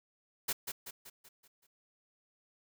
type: noise with echo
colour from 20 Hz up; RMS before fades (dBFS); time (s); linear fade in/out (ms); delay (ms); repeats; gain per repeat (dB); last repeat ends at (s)
white; -33; 0.48-0.53; 10; 190; 6; -6; 1.67
effects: none